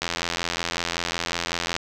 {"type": "click train", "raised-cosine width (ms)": 0.2, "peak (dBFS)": -7, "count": 150, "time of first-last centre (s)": [0.02, 1.765], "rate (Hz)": 85.4, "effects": []}